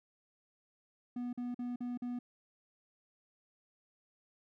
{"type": "tone bursts", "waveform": "triangle", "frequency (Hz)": 244.5, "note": "B3", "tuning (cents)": -17, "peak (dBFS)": -34, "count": 5, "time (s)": [1.16, 2.19], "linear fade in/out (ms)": 5, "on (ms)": 170, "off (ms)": 45, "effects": []}